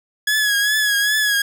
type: tone with vibrato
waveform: sawtooth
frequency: 1681 Hz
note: G#6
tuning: 20 cents sharp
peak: -12 dBFS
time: 0.27-1.42 s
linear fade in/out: 5 ms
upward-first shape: triangle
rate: 2.5 Hz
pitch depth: 60 cents each way
effects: none